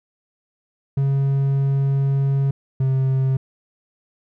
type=tone pair in turn; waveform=triangle; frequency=137.5 / 132.69 Hz; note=C#3 / C3; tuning=-14 / +25 cents; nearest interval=minor second; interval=61 cents; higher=first; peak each=-14 / -14 dBFS; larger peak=neither; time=0.97-2.51 / 2.8-3.37 s; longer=first; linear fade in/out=5 ms; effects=none